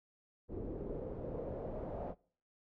pink noise with low-pass filter sweep, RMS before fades -42 dBFS, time 0.48-2.15 s, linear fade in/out 50 ms, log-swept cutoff 400 to 650 Hz, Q 3.2, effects noise-tail reverb RT60 0.5 s tail -24 dB re dry

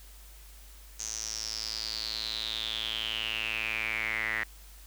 sawtooth tone with band-pass filter sweep, 110 Hz, A2, in tune, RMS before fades -34 dBFS, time 0.99-4.44 s, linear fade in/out 10 ms, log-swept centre 6400 to 1900 Hz, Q 8.8, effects added 50 Hz sine -49 dBFS peak until 4.86 s + white hiss -55 dBFS RMS until 4.86 s

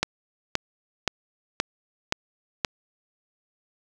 click train, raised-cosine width 0.2 ms, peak -4 dBFS, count 6, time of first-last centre 0.03-2.648 s, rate 1.91 Hz, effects none

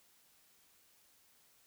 silence, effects white hiss -68 dBFS RMS until 1.66 s

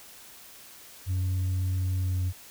sine tone with pitch glide, 92.5 to 91.17 Hz, F#2 to F#2, 0 to -25 cents, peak -22 dBFS, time 1.06-2.33 s, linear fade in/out 50 ms, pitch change -25 cents, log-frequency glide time 1.98-2.21 s, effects tanh soft clip ceiling -24 dBFS + white hiss -49 dBFS RMS until 2.5 s

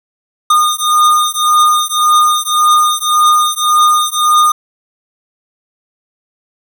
square beating tone pair, 1221 / 1222.8 Hz, D#6 / D#6, -33 / -30 cents, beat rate 1.8 Hz, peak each -12 dBFS, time 0.5-4.52 s, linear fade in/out 5 ms, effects none

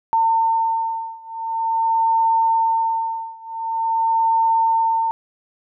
sine beating tone pair, 904 / 904.46 Hz, A5 / A5, +47 / +47 cents, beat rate 0.46 Hz, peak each -19 / -20 dBFS, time 0.13-5.11 s, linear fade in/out 0 ms, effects none

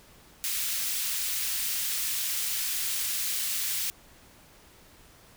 white high-pass noise, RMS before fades -30 dBFS, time 0.44-3.9 s, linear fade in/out 0 ms, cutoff 2100 Hz, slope 12 dB/octave, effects pink hiss -55 dBFS RMS until 5.36 s

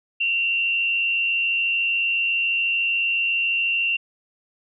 sine tone with frequency modulation, 2747 Hz, F7, 29 cents flat, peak -19 dBFS, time 0.2-3.97 s, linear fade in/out 10 ms, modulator 101 Hz, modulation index 0.65, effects none

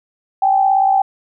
sine tone pair together, 777 / 834.3 Hz, G5 / G#5, -16 / +8 cents, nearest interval minor second, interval 124 cents, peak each -11 / -19 dBFS, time 0.42-1.02 s, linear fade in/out 5 ms, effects none

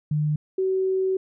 sine tone pair in turn, 150.8 / 378.5 Hz, D3 / F#4, +46 / +39 cents, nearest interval octave + major third, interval 1593 cents, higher second, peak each -20 dBFS, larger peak neither, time 0.11-0.36 / 0.58-1.17 s, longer second, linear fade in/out 5 ms, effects none

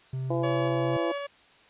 triangle tone with pitch glide, 130.81 to 131.64 Hz, C3 to C3, 0 to +11 cents, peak -27 dBFS, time 0.13-0.97 s, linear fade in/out 5 ms, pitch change +11 cents, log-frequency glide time 0.33-0.85 s
harmonic tone, 168.7 Hz, E3, 40 cents sharp, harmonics 2 / 3 / 4 / 5 / 6, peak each -29 / -31 / -33 / -40 / -40 dBFS, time 0.3-1.12 s, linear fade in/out 5 ms
sawtooth tone with tremolo, 567 Hz, C#5, 39 cents sharp, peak -26 dBFS, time 0.43-1.27 s, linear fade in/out 10 ms, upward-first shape square, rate 2 Hz, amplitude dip 25%
effects white hiss -57 dBFS RMS until 1.69 s + resampled to 8000 Hz

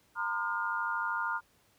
sine tone cluster, 924 / 1017 / 1219 / 1421 Hz, A#5 / C6 / D#6 / F6, -16 / -50 / -36 / +30 cents, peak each -36 / -38 / -38 / -33 dBFS, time 0.15-1.41 s, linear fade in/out 50 ms, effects pink hiss -67 dBFS RMS until 1.78 s + high-pass 60 Hz 12 dB/octave

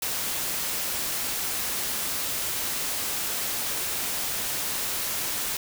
white noise, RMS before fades -29 dBFS, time 0.02-5.57 s, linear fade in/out 2 ms, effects none

